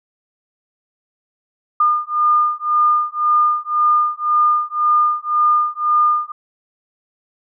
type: beating tone pair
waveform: sine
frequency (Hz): 1211 / 1212.9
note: D#6 / D#6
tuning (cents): -47 / -45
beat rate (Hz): 1.9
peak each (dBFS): -16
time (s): 1.8-6.32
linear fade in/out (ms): 5
effects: none